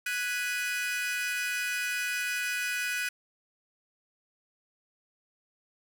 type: chord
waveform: 40% pulse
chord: G# minor seventh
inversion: third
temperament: equal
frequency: 1480 / 1661.2 / 1975.5 / 2489 Hz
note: F#6 / G#6 / B6 / D#7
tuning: 0 / 0 / 0 / 0 cents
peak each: -32 / -38 / -38 / -33 dBFS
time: 0.06-3.09 s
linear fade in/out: 5 ms
effects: none